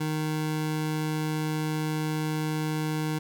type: tone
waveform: 25% pulse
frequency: 154.9 Hz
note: D#3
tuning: 7 cents flat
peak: -23 dBFS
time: 0-3.19 s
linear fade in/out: 10 ms
effects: none